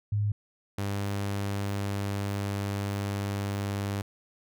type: tone pair in turn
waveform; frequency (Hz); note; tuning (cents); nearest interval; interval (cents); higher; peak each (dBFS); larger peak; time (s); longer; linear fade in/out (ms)
sine / sawtooth; 103.83 / 100.18; G#2 / G2; 0 / +38; minor second; 62; first; -24 / -25; first; 0.12-0.32 / 0.78-4.02; second; 5
effects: none